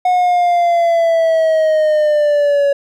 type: linear sweep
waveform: triangle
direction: down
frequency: 730 to 561 Hz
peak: -8 dBFS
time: 0.05-2.73 s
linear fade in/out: 5 ms
effects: none